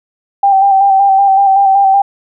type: tone with vibrato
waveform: sine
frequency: 784 Hz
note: G5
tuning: in tune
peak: -5 dBFS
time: 0.43-2.02 s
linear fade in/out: 5 ms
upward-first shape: square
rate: 5.3 Hz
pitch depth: 27 cents each way
effects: none